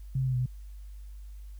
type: tone with pitch steps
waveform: sine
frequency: 132.2 / 131 / 128.8 / 125.1 / 126.6 Hz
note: C3 / C3 / C3 / B2 / B2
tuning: +18 / +2 / -27 / +23 / +43 cents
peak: -25 dBFS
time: 0.15-0.46 s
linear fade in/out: 5 ms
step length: 62 ms
effects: added 50 Hz sine -41 dBFS peak until 1.59 s + white hiss -66 dBFS RMS until 1.59 s